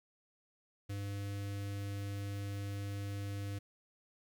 square tone with notch filter, 100.3 Hz, G2, 40 cents sharp, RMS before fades -40 dBFS, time 0.89-3.59 s, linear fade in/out 10 ms, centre 930 Hz, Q 1.4, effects 12-bit

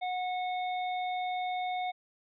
harmonic tone, 731 Hz, F#5, 21 cents flat, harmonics 1 / 3 / 5, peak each -31 / -41 / -45 dBFS, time 0.01-1.92 s, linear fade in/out 20 ms, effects none

